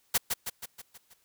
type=noise with echo; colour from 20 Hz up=white; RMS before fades=-24 dBFS; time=0.14-0.18 s; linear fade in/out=10 ms; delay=160 ms; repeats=6; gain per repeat=-5 dB; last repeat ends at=1.14 s; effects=white hiss -69 dBFS RMS until 1.24 s